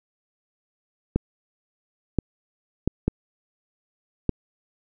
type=clicks; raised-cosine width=3 ms; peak=-7 dBFS; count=5; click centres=1.16 / 2.187 / 2.876 / 3.08 / 4.293 s; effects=none